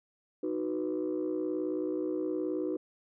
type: chord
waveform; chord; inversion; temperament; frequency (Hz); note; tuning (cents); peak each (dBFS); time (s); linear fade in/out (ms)
sine; B major; first; equal; 311.1 / 370 / 493.9; D#4 / F#4 / B4; 0 / 0 / 0; -32 / -33 / -36; 0.43-2.77; 5
effects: tanh soft clip ceiling -24 dBFS